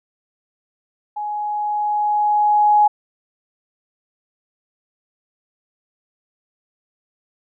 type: tone with level ramp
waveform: sine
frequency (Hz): 837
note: G#5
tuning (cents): +13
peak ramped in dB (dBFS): -23 to -9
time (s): 1.16-2.88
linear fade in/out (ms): 10
effects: none